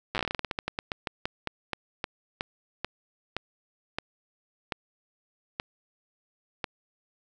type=slowing click train; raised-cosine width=0.3 ms; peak=-13 dBFS; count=30; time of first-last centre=0.15-6.642 s; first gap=8 ms; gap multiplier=1.19; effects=none